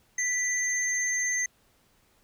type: tone pair together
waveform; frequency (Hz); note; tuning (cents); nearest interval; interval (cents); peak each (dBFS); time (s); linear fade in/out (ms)
sine; 1975.5 / 6308; B6 / G8; 0 / +10; octave + minor sixth; 2010; -27; 0.18-1.46; 5
effects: tanh soft clip ceiling -19 dBFS + pink hiss -65 dBFS RMS until 2.23 s